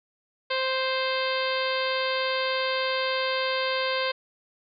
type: harmonic tone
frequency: 523.3 Hz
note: C5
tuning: in tune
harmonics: 1 / 2 / 3 / 4 / 5 / 6 / 7 / 8 / 9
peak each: -28 / -31 / -33 / -34 / -35 / -36 / -36 / -37 / -38 dBFS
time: 0.5-4.12 s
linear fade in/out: 10 ms
effects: none